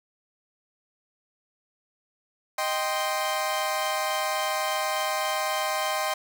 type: chord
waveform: sawtooth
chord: C minor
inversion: first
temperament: equal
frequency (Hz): 622.3 / 784 / 1046.5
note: Eb5 / G5 / C6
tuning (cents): 0 / 0 / 0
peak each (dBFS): -26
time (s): 2.58-6.14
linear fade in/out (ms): 5
effects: none